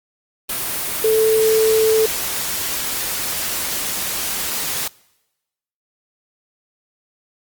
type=tone in noise; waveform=sine; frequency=440 Hz; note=A4; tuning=in tune; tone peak=-12 dBFS; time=1.04-2.06 s; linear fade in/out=5 ms; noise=white; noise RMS=-23 dBFS; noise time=0.49-4.88 s; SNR=+8 dB; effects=noise-tail reverb RT60 1.0 s tail -24 dB re dry + Opus 32 kbps